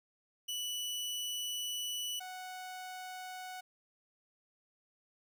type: tone pair in turn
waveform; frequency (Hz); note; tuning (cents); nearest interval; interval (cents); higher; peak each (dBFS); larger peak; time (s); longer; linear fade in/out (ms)
sawtooth; 2960 / 740; F#7 / F#5; 0 / 0; 2 octaves; 2400; first; -33 / -39; first; 0.48-2.2 / 2.2-3.61; first; 10
effects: 12-bit